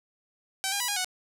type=tone with pitch steps; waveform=5% pulse; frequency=771 / 806 / 980 / 817 / 738 Hz; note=G5 / G5 / B5 / G#5 / F#5; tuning=-29 / +48 / -14 / -29 / -5 cents; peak=-15 dBFS; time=0.64-1.045 s; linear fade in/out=0 ms; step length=81 ms; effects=none